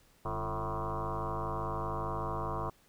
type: tone with frequency modulation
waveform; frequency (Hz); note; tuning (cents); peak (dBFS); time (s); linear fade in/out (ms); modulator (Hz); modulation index
sine; 553; C#5; -4; -32; 0.25-2.7; 5; 105; 6.1
effects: pink hiss -65 dBFS RMS until 2.88 s